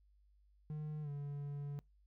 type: tone with pitch glide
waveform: triangle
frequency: 151.9 to 143.37 Hz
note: D#3 to D3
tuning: -41 to -41 cents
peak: -38 dBFS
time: 0.7-1.79 s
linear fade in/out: 0 ms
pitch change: -100 cents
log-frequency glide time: 1.02-1.09 s
effects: noise-tail reverb RT60 0.2 s tail -25 dB re dry + added 50 Hz sine -66 dBFS peak until 2.06 s